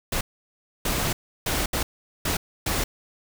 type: noise bursts at uneven times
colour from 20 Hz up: pink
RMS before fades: -25 dBFS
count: 6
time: 0.12-0.21 / 0.85-1.13 / 1.46-1.66 / 1.73-1.83 / 2.25-2.37 / 2.66-2.84 s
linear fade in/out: 5 ms
effects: none